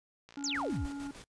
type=click train; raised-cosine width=0.2 ms; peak=-35 dBFS; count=25; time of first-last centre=0.29-0.7 s; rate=58.6 Hz
type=harmonic tone; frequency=281.7 Hz; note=C#4; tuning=28 cents sharp; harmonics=1 / 3 / 5; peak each=-37 / -51 / -53 dBFS; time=0.37-1.11 s; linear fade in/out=2 ms
type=exponential sweep; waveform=sine; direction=down; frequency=7459 to 50.1 Hz; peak=-32 dBFS; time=0.44-0.86 s; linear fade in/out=0 ms
type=noise with tremolo; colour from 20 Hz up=pink; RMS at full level=-49 dBFS; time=0.55-1.24 s; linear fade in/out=0 ms; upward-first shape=square; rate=6.7 Hz; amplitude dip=55%
effects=noise-tail reverb RT60 0.1 s tail -25 dB re dry + resampled to 22050 Hz